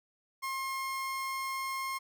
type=tone; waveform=30% pulse; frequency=1069 Hz; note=C6; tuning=37 cents sharp; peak=-31 dBFS; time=0.42-1.99 s; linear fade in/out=20 ms; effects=none